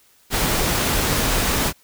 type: noise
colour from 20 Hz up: pink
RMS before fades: -20 dBFS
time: 0.3-1.73 s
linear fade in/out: 50 ms
effects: white hiss -56 dBFS RMS until 1.83 s